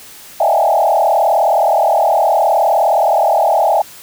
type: tone with frequency modulation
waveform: sine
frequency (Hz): 732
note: F#5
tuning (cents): -19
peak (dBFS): -9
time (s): 0.4-3.82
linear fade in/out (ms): 5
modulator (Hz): 39.3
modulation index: 3.2
effects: white hiss -37 dBFS RMS until 4.02 s